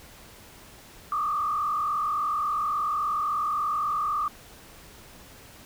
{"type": "tone with frequency modulation", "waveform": "sine", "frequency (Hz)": 1196, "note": "D6", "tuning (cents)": 31, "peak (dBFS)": -24, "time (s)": [1.12, 4.28], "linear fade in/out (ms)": 2, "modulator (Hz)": 43.6, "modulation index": 1.3, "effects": ["pink hiss -49 dBFS RMS until 5.65 s"]}